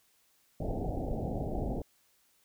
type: low-pass noise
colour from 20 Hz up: pink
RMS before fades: -34 dBFS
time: 0.6-1.82 s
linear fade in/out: 5 ms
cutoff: 800 Hz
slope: 96 dB/octave
effects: white hiss -69 dBFS RMS until 2.44 s